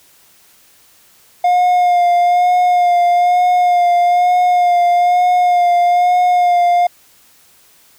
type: tone with vibrato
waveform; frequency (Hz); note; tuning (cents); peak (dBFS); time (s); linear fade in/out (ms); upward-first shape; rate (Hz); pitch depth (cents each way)
triangle; 711; F5; +31; -7; 1.44-6.87; 5; sine; 1.1; 22
effects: white hiss -49 dBFS RMS until 7.98 s